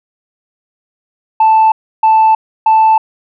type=tone bursts; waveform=sine; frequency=880 Hz; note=A5; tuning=in tune; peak=-3 dBFS; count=3; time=1.4-2.98 s; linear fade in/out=5 ms; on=320 ms; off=310 ms; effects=tanh soft clip ceiling -3 dBFS